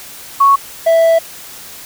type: tone pair in turn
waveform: sine / triangle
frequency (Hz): 1108.7 / 659.2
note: C#6 / E5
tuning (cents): 0 / 0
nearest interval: major sixth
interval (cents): 900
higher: first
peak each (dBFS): -5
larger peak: neither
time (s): 0.4-0.56 / 0.86-1.19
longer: second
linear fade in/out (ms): 10
effects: white hiss -33 dBFS RMS until 1.85 s